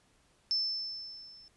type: tone with level ramp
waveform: sine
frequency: 5290 Hz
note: E8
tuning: 5 cents sharp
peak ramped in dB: -26 to -53 dBFS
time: 0.51-1.48 s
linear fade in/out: 0 ms
effects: pink hiss -68 dBFS RMS until 1.56 s + resampled to 24000 Hz